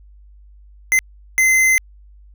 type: tone bursts at uneven times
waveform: square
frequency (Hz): 2062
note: C7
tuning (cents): -26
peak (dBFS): -12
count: 2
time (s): 0.92-0.99 / 1.38-1.78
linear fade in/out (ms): 0
effects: added 50 Hz sine -42 dBFS peak until 2.34 s